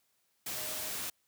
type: tone in noise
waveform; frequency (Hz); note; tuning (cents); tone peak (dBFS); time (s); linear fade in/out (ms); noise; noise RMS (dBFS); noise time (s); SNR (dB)
sine; 622.3; D#5; 0; -49; 0.56-0.9; 5; white; -38; 0.46-1.1; -14
effects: white hiss -75 dBFS RMS until 1.27 s + high-pass 60 Hz 12 dB/octave